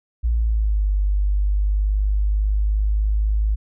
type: exponential two-way sweep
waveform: sine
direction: down then up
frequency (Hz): 58.5 to 49.47 to 52.7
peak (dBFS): -16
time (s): 0.23-3.56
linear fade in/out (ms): 20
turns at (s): 0.92
effects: none